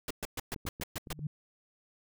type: noise bursts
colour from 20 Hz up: pink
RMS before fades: -36 dBFS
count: 8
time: 0.08-1.128 s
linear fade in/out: 2 ms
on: 26 ms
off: 120 ms
type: clicks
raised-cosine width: 3 ms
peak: -32 dBFS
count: 6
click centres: 0.562 / 0.653 / 0.799 / 1.072 / 1.128 / 1.192 s
type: tone with exponential growth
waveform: sine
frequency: 150.3 Hz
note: D3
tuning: 40 cents sharp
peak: -29 dBFS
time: 1.06-1.27 s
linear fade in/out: 5 ms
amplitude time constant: 44 ms
effects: none